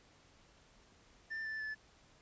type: tone with pitch steps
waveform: triangle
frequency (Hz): 1784 / 1760.5 / 1737.2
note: A6 / A6 / A6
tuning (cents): +23 / 0 / -23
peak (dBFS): -37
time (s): 1.3-1.75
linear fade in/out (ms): 20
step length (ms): 150
effects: pink hiss -65 dBFS RMS until 2.21 s + resampled to 16000 Hz